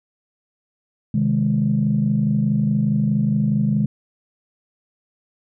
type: chord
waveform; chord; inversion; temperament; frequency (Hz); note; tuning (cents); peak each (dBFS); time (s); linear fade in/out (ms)
sine; Ab major; first; equal; 130.81 / 155.56 / 207.7; C3 / Eb3 / Ab3; 0 / 0 / 0; -21 / -21 / -18; 1.14-3.86; 5
effects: tanh soft clip ceiling -8 dBFS